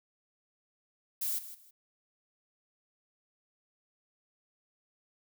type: noise with echo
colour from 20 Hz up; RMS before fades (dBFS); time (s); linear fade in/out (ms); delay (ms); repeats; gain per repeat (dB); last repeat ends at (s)
violet; -33; 1.21-1.39; 10; 160; 2; -13; 1.71
effects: none